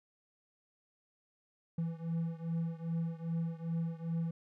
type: beating tone pair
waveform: triangle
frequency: 164.81 / 167.31 Hz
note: E3 / E3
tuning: 0 / +26 cents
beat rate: 2.5 Hz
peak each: -34 / -36 dBFS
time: 1.78-4.31 s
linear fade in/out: 5 ms
effects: none